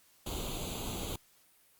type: noise with comb filter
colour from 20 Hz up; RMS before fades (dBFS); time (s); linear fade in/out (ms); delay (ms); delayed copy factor
pink; -38; 0.26-1.16; 5; 0.28; +0.85
effects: white hiss -65 dBFS RMS until 1.79 s + Opus 48 kbps